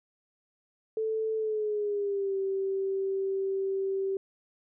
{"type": "tone with pitch glide", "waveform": "sine", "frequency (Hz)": [440, 387.5], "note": ["A4", "G4"], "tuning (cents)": [0, -20], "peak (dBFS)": -27, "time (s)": [0.97, 4.17], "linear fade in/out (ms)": 2, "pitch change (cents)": -220, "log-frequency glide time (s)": [1.36, 2.37], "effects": []}